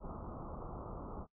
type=low-pass noise; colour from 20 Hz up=pink; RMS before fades=-45 dBFS; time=0-1.27 s; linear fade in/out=50 ms; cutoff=1300 Hz; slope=96 dB/octave; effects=noise-tail reverb RT60 0.1 s tail -21 dB re dry